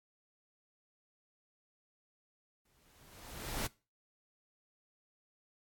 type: noise with exponential growth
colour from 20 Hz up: pink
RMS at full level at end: -35 dBFS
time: 2.65-3.67 s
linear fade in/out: 5 ms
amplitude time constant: 220 ms
effects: noise-tail reverb RT60 0.3 s tail -21 dB re dry + AAC 64 kbps